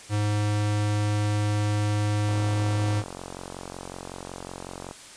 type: tone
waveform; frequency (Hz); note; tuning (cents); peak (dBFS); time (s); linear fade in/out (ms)
square; 104.5; G#2; +11; -23; 0.09-3.04; 50
type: click train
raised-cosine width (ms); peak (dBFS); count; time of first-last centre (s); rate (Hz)
1; -22; 120; 2.29-4.911; 45.4
effects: white hiss -45 dBFS RMS until 5.16 s + resampled to 22050 Hz